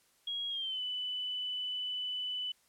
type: tone with pitch glide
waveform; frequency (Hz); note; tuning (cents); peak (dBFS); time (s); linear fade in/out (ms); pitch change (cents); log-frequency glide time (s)
sine; 3300 to 2991; G#7 to F#7; -12 to +18; -34; 0.27-2.52; 5; -170; 0.49-0.81
effects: white hiss -69 dBFS RMS until 2.68 s + low-pass 12000 Hz 12 dB/octave